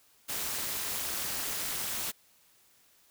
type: noise with amplitude modulation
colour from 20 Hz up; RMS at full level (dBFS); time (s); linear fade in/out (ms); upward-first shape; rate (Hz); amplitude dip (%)
white; -31; 0.28-2.12; 20; sine; 255; 75
effects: white hiss -64 dBFS RMS until 3.1 s